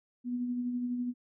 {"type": "tone with tremolo", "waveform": "sine", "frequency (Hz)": 245.3, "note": "B3", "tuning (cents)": -12, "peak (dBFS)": -29, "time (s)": [0.24, 1.14], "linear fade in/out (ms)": 50, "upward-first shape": "sine", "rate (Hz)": 12, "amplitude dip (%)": 35, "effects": []}